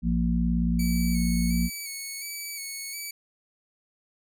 harmonic tone, 58.4 Hz, A#1, 4 cents sharp, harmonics 1 / 3 / 4, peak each -26 / -25 / -27 dBFS, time 0.02-1.7 s, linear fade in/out 50 ms
10% pulse tone with vibrato, 2250 Hz, C#7, 25 cents sharp, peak -25 dBFS, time 0.79-3.11 s, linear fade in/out 5 ms, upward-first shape square, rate 1.4 Hz, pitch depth 33 cents each way
effects none

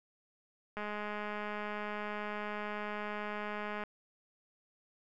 click train, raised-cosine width 0.5 ms, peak -25 dBFS, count 642, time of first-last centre 0.77-3.837 s, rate 209 Hz, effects none

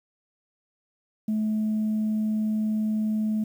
sine tone, 215.8 Hz, A3, 33 cents flat, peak -21 dBFS, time 1.28-3.44 s, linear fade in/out 5 ms, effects tanh soft clip ceiling -20 dBFS + 9-bit

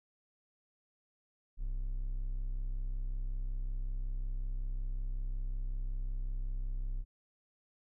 triangle tone, 32.7 Hz, C1, in tune, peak -31 dBFS, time 1.57-7.05 s, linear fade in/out 50 ms, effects none

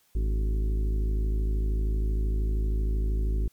harmonic tone with a mistuned harmonic, 52.9 Hz, G#1, 33 cents sharp, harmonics 1 / 2 / 3 / 4 / 5 / 6 / 7 / 8, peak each -23 / -38 / -42 / -43 / -45 / -46 / -42 / -50 dBFS, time 0.15-3.48 s, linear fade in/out 5 ms, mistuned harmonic 6, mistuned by -81 cents, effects white hiss -65 dBFS RMS until 3.52 s + MP3 96 kbps

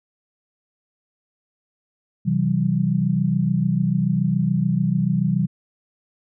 sine chord, C major, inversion none, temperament equal with one note detuned, 130.81 / 164.81 / 191.74 Hz, C3 / E3 / G3, 0 / 0 / -38 cents, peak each -23 / -21 / -21 dBFS, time 2.25-5.47 s, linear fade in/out 20 ms, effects none

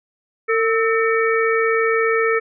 harmonic tone with a mistuned harmonic, 452.5 Hz, A4, 48 cents sharp, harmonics 1 / 3 / 4 / 5, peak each -17 / -22 / -23 / -24 dBFS, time 0.48-2.4 s, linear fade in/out 20 ms, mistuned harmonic 3, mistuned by -67 cents, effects none

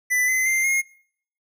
square tone with pitch steps, 1993 / 2042 / 2092 / 2143 Hz, B6 / C7 / C7 / C7, +15 / -43 / -1 / +41 cents, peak -19 dBFS, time 0.1-0.82 s, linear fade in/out 20 ms, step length 180 ms, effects noise-tail reverb RT60 0.6 s tail -22 dB re dry

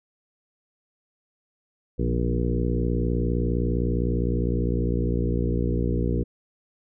harmonic tone with a mistuned harmonic, 59.8 Hz, A#1, 45 cents sharp, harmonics 1 / 2 / 3 / 4 / 5 / 6 / 7 / 8, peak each -25 / -28 / -30 / -31 / -32 / -33 / -33 / -34 dBFS, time 1.98-6.24 s, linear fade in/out 20 ms, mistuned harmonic 3, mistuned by -43 cents, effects none

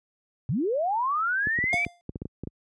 sine linear sweep, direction up, 105 to 2349 Hz, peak -23 dBFS, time 0.49-1.85 s, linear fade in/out 0 ms
clicks, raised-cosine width 3 ms, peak -20 dBFS, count 11, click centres 1.471 / 1.588 / 1.64 / 1.741 / 1.865 / 2.093 / 2.158 / 2.219 / 2.255 / 2.436 / 2.473 s
square tone with exponential decay, 698.5 Hz, F5, in tune, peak -25 dBFS, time 1.73-2.01 s, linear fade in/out 0 ms, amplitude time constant 60 ms
effects high-pass 60 Hz 12 dB/octave + resampled to 22050 Hz

